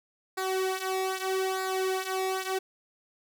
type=tone with flanger; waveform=sawtooth; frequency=378.1 Hz; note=F#4; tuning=38 cents sharp; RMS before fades=-30 dBFS; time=0.37-2.59 s; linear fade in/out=10 ms; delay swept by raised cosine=0.33 to 3.33 ms; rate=0.8 Hz; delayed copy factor=-0.75; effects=none